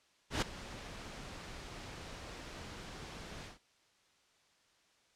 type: noise with ADSR envelope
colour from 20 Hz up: pink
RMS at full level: -30 dBFS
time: 0.3-3.59 s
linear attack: 120 ms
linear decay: 7 ms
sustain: -17 dB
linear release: 140 ms
effects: white hiss -70 dBFS RMS until 5.15 s + low-pass 6000 Hz 12 dB/octave